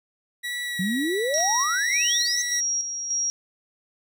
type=tone with vibrato; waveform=30% pulse; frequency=1932 Hz; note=B6; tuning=39 cents flat; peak=-25 dBFS; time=0.43-2.61 s; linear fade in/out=20 ms; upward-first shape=sine; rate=1.6 Hz; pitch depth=16 cents each way
type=exponential sweep; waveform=sine; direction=up; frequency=174.61 to 6380 Hz; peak=-23 dBFS; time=0.79-2.42 s; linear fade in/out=5 ms
type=tone with tremolo; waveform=sine; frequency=5650 Hz; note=F8; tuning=19 cents sharp; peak=-22 dBFS; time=1.34-3.3 s; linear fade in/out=0 ms; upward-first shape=square; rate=1.7 Hz; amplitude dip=50%
type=clicks; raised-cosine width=0.2 ms; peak=-23 dBFS; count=2; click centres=1.382 / 1.404 s
effects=none